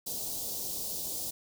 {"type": "band-stop noise", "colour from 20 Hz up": "white", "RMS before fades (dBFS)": -36, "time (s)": [0.06, 1.31], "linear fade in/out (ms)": 10, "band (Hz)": [730, 4100], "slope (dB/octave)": 24, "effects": []}